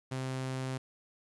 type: tone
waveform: sawtooth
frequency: 130.81 Hz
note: C3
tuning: in tune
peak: -30 dBFS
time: 0.11-0.78 s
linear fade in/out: 10 ms
effects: resampled to 24000 Hz + 11-bit